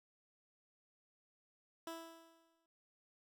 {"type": "tone with exponential decay", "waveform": "15% pulse", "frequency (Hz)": 329.6, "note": "E4", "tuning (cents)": 0, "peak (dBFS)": -36, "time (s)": [1.87, 2.66], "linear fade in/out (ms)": 2, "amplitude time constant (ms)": 170, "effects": []}